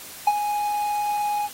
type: tone with ADSR envelope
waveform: triangle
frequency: 830.6 Hz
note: G#5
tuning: in tune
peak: -10 dBFS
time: 0.27-1.49 s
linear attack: 5 ms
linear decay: 41 ms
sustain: -10 dB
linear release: 46 ms
effects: white hiss -40 dBFS RMS until 1.53 s + AAC 48 kbps